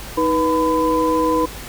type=tone cluster; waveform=sine; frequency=315.6 / 488.9 / 1007 Hz; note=D#4 / B4 / B5; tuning=+25 / -18 / +33 cents; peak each=-19 dBFS; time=0.17-1.46 s; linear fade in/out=10 ms; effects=added 50 Hz sine -36 dBFS peak until 1.68 s + pink hiss -34 dBFS RMS until 1.68 s